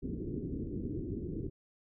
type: low-pass noise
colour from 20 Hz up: white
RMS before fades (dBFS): -38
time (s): 0.02-1.5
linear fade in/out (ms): 20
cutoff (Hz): 380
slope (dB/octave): 48
effects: none